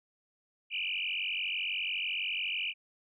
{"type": "tone with frequency modulation", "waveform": "sine", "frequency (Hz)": 2673, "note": "E7", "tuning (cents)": 23, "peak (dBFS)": -31, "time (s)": [0.7, 2.74], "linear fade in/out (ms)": 50, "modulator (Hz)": 46, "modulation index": 7.2, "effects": []}